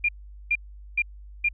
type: tone bursts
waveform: sine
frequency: 2402 Hz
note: D7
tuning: 38 cents sharp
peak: -19 dBFS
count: 4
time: 0.04-1.488 s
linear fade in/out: 5 ms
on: 47 ms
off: 420 ms
effects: added 50 Hz sine -41 dBFS peak until 1.53 s